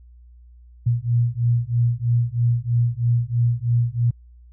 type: beating tone pair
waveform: sine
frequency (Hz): 117.6 / 120.7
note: A#2 / B2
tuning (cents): +16 / -39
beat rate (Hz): 3.1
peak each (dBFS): -20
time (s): 0.86-4.11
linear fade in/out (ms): 10
effects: added 60 Hz sine -44 dBFS peak until 4.52 s